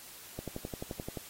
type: click train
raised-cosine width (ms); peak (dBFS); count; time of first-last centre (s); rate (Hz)
2; -24; 10; 0.39-1.173; 11.5
effects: white hiss -50 dBFS RMS until 1.29 s + AAC 48 kbps